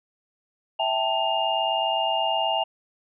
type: tone cluster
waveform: sine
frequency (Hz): 658 / 786 / 885 / 2821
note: E5 / G5 / A5 / F7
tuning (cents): -3 / +4 / +10 / +17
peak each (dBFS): -27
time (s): 0.79-2.64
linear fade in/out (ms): 10
effects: none